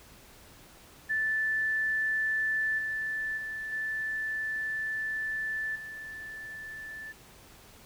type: tone with level steps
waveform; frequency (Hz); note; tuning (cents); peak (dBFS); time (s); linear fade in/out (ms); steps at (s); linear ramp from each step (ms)
sine; 1756; A6; -4; -26 / -30 / -34 / -30 / -39; 1.09-7.13; 20; 2.78 / 3.37 / 3.72 / 5.75; 10
effects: pink hiss -54 dBFS RMS until 7.85 s